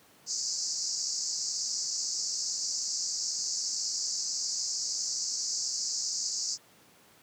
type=band-pass noise; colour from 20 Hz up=pink; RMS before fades=-33 dBFS; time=0.26-6.58 s; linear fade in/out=50 ms; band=4600 to 7400 Hz; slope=96 dB/octave; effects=pink hiss -59 dBFS RMS until 7.22 s + high-pass 150 Hz 12 dB/octave